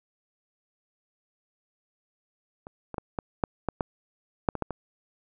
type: clicks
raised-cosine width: 1 ms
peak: -27 / -22 / -16 / -15 / -9 / -12 / -12 / -7 / -17 / -13 / -18 dBFS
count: 11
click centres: 2.669 / 2.943 / 2.982 / 3.188 / 3.438 / 3.687 / 3.808 / 4.488 / 4.553 / 4.623 / 4.707 s
effects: none